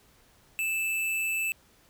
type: tone with amplitude modulation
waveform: square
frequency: 2637 Hz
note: E7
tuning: in tune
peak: -26 dBFS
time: 0.59-1.52 s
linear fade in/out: 0 ms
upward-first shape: sine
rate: 177 Hz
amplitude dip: 35%
effects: pink hiss -61 dBFS RMS until 1.89 s